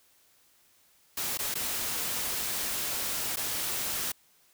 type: noise with dropouts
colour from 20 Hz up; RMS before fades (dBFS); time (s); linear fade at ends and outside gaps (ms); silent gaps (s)
white; -32; 1.17-4.12; 5; 1.375-1.389 / 1.542-1.553 / 3.36-3.369
effects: white hiss -64 dBFS RMS until 4.53 s